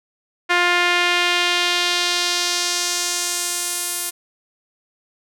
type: tone with band-pass filter sweep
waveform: sawtooth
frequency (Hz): 352.2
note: F4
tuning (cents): +15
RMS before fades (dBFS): -20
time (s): 0.49-4.11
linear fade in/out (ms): 20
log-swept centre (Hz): 1900 to 11000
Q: 1.4
effects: none